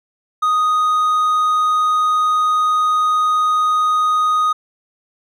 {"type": "tone", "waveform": "triangle", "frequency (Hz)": 1244.5, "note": "D#6", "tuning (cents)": 0, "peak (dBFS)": -11, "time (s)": [0.42, 4.53], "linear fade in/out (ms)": 10, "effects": []}